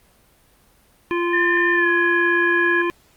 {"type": "harmonic tone", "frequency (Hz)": 346.4, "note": "F4", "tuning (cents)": -14, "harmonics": [1, 3, 5, 7, 9], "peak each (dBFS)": [-20, -25, -29, -30, -41], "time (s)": [1.11, 2.9], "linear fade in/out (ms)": 0}
{"type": "tone with pitch glide", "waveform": "sine", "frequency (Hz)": [1794, 1673.9], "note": ["A6", "G#6"], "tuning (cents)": [33, 13], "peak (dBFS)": -17, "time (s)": [1.33, 2.82], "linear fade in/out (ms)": 5, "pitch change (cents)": -120, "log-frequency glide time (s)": [1.73, 1.89]}
{"effects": ["pink hiss -56 dBFS RMS until 3.16 s", "Opus 32 kbps"]}